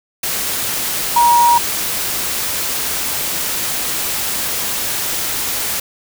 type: tone in noise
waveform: sine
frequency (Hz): 950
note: A#5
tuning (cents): +33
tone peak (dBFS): -8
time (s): 1.16-1.58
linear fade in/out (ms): 5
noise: white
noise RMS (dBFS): -20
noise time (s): 0.23-5.8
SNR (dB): +9
effects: none